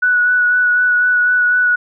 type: tone with vibrato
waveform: sine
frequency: 1474 Hz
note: F#6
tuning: 7 cents flat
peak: -10 dBFS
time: 0.02-1.76 s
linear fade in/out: 10 ms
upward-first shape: sine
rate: 4 Hz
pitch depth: 16 cents each way
effects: none